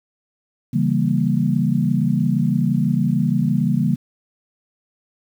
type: chord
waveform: sine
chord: C# diminished seventh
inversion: none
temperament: equal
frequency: 138.59 / 164.81 / 196 / 233.1 Hz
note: C#3 / E3 / G3 / Bb3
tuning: 0 / 0 / 0 / 0 cents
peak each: -21 dBFS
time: 0.73-3.96 s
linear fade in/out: 10 ms
effects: 8-bit